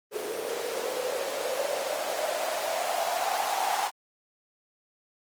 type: noise with band-pass filter sweep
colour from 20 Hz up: blue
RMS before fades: -30 dBFS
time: 0.11-3.91 s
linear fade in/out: 50 ms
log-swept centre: 430 to 810 Hz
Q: 6.6
effects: Opus 24 kbps